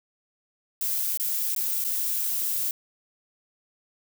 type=noise with dropouts; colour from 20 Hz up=violet; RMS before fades=-27 dBFS; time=0.81-2.71 s; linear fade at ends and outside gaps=2 ms; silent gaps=1.174-1.198 / 1.549-1.562 / 1.841-1.847 s; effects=none

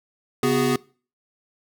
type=tone cluster; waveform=square; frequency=137.4 / 247.8 / 370.9 / 411 Hz; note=C#3 / B3 / F#4 / G#4; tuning=-15 / +6 / +4 / -18 cents; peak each=-28 / -23 / -25 / -25 dBFS; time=0.43-0.76 s; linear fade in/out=2 ms; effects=noise-tail reverb RT60 0.4 s tail -23 dB re dry

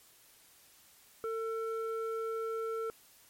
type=tone with low-pass filter; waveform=square; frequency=450 Hz; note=A4; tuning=39 cents sharp; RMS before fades=-36 dBFS; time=1.24-2.9 s; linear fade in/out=0 ms; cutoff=1100 Hz; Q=4.6; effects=white hiss -61 dBFS RMS until 3.29 s + MP3 64 kbps

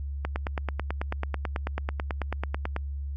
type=click train; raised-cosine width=0.5 ms; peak=-14 dBFS; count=24; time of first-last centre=0.25-2.764 s; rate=9.15 Hz; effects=added 70 Hz sine -30 dBFS peak until 3.16 s + MP3 64 kbps

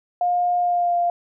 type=tone with pitch glide; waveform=sine; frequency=710 to 697 Hz; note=F5 to F5; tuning=+28 to -4 cents; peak=-17 dBFS; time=0.21-1.1 s; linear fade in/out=2 ms; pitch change=-32 cents; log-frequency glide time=0.58-0.96 s; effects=none

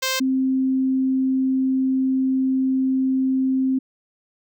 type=tone pair in turn; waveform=5% pulse / sine; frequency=523.3 / 262.8 Hz; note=C5 / C4; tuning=0 / +8 cents; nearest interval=octave; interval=1192 cents; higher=first; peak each=-9 / -17 dBFS; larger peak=first; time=0.02-0.2 / 0.2-3.79 s; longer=second; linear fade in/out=10 ms; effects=none

